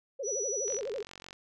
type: tone with vibrato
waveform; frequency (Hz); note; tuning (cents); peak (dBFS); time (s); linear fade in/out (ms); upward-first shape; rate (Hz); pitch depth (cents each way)
sine; 473.4; A#4; +27; -33; 0.19-1.03; 10; sine; 12; 300
type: tone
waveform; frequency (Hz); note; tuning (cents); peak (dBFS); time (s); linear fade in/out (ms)
sine; 5890; F#8; -9; -32; 0.23-0.81; 50
type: click train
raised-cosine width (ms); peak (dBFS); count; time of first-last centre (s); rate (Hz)
0.2; -28; 31; 0.68-1.329; 46.2
effects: none